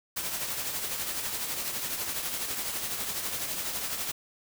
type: noise with tremolo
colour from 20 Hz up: white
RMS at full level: -31 dBFS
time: 0.16-4.12 s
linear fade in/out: 10 ms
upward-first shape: triangle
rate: 12 Hz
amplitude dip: 50%
effects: none